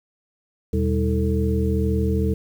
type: tone cluster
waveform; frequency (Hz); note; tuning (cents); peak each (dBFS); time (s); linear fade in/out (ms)
sine; 79.8 / 122 / 195.1 / 321.2 / 442; D#2 / B2 / G3 / E4 / A4; +44 / -21 / -8 / -45 / +8; -21 / -28 / -24 / -29 / -26; 0.73-2.34; 5
effects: 8-bit